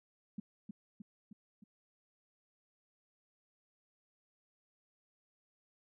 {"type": "tone with echo", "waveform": "sine", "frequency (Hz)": 207.7, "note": "G#3", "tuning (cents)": 0, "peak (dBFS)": -37, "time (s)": [0.38, 0.4], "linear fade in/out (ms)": 5, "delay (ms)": 310, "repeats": 4, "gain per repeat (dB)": -4, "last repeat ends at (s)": 1.64, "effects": []}